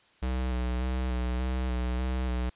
square tone with vibrato, 62.7 Hz, B1, 27 cents sharp, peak -28 dBFS, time 0.22-2.5 s, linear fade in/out 10 ms, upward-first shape square, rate 1.7 Hz, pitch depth 25 cents each way, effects white hiss -62 dBFS RMS until 2.55 s + resampled to 8000 Hz

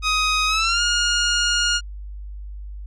15% pulse tone with pitch glide, 1256 to 1426.2 Hz, D#6 to F6, +16 to +36 cents, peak -11 dBFS, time 0.02-1.81 s, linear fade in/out 50 ms, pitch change +220 cents, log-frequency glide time 0.47-0.82 s, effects added 50 Hz sine -31 dBFS peak until 2.86 s + resampled to 22050 Hz

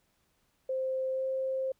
sine tone with pitch glide, 523.3 to 527.5 Hz, C5 to C5, 0 to +14 cents, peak -29 dBFS, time 0.69-1.72 s, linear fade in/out 5 ms, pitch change +14 cents, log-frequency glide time 1.12-1.25 s, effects pink hiss -73 dBFS RMS until 1.79 s

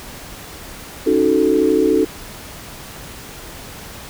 sine chord, D# half-diminished seventh, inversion third, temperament equal, 277.2 / 311.1 / 370 / 440 Hz, C#4 / D#4 / F#4 / A4, 0 / 0 / 0 / 0 cents, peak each -20 / -17 / -18 / -16 dBFS, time 1.06-2.05 s, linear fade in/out 10 ms, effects pink hiss -35 dBFS RMS until 4.09 s

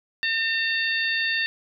harmonic tone, 906 Hz, A#5, 50 cents flat, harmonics 2 / 3 / 4 / 5, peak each -24 / -28 / -30 / -32 dBFS, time 0.23-1.46 s, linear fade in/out 0 ms, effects none

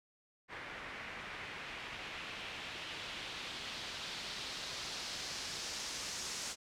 white noise with low-pass filter sweep, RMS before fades -44 dBFS, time 0.48-6.56 s, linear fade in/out 50 ms, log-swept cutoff 1900 to 6500 Hz, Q 1.6, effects none

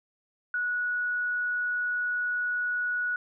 sine tone, 1465 Hz, F#6, 18 cents flat, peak -26 dBFS, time 0.54-3.16 s, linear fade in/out 2 ms, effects none

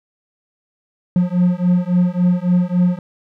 triangle beating tone pair, 176.9 / 180.5 Hz, F3 / F#3, +23 / -43 cents, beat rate 3.6 Hz, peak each -14 dBFS, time 1.16-2.99 s, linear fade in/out 2 ms, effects none

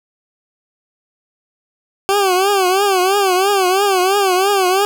20% pulse tone with vibrato, 384.2 Hz, G4, 35 cents flat, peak -7 dBFS, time 2.09-4.85 s, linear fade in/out 0 ms, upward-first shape triangle, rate 3 Hz, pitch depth 130 cents each way, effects none

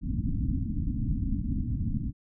pink low-pass noise, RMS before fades -29 dBFS, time 0.01-2.13 s, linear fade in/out 50 ms, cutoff 290 Hz, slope 96 dB/octave, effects none

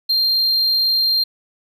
triangle tone, 4186 Hz, C8, in tune, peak -13 dBFS, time 0.09-1.24 s, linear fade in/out 10 ms, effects none

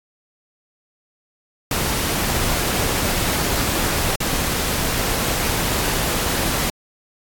pink noise with dropouts, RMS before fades -21 dBFS, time 1.71-6.7 s, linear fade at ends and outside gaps 2 ms, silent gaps 4.158-4.203 s, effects AAC 64 kbps

